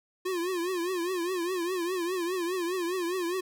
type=tone with vibrato; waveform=square; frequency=356.1 Hz; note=F4; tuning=34 cents sharp; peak=-29 dBFS; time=0.25-3.41 s; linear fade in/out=10 ms; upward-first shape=triangle; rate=4.9 Hz; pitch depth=130 cents each way; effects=none